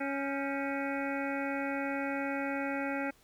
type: harmonic tone with a mistuned harmonic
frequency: 277.2 Hz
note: C#4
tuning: in tune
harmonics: 1 / 2 / 3 / 5 / 6 / 7 / 8 / 9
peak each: -35 / -38 / -40 / -42 / -43 / -43 / -44 / -45 dBFS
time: 0-3.11 s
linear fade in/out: 10 ms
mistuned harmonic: 6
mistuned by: -85 cents
effects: pink hiss -64 dBFS RMS until 3.23 s